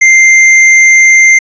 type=tone with hard clipping; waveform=sine; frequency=2093 Hz; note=C7; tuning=in tune; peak=-3 dBFS; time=0.01-1.39 s; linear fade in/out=10 ms; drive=10 dB; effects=resampled to 16000 Hz